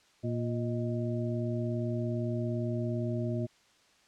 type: harmonic tone with a mistuned harmonic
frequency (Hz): 117.5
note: A#2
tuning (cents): +14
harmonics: 1 / 2 / 3 / 5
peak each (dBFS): -32 / -35 / -37 / -39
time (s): 0.23-3.47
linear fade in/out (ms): 20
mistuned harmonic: 5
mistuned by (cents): +94
effects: white hiss -64 dBFS RMS until 4.07 s + low-pass 6000 Hz 12 dB/octave